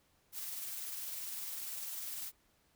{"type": "noise with tremolo", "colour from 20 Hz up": "blue", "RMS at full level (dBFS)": -41, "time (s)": [0.32, 2.32], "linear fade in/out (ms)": 50, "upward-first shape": "sine", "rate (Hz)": 20, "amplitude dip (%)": 30, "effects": ["pink hiss -72 dBFS RMS until 2.75 s"]}